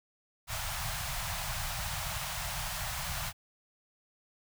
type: band-stop noise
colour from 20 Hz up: pink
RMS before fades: -36 dBFS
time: 0.47-3.33 s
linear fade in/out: 50 ms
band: 160 to 640 Hz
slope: 48 dB/octave
effects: none